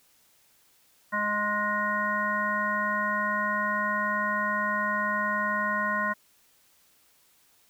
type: harmonic tone with a mistuned harmonic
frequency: 207.7 Hz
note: G#3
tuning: in tune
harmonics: 1 / 3 / 5 / 7 / 9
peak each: -35 / -35 / -29 / -31 / -30 dBFS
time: 1.12-6.14 s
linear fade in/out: 20 ms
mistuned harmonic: 5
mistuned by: +19 cents
effects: white hiss -63 dBFS RMS until 7.69 s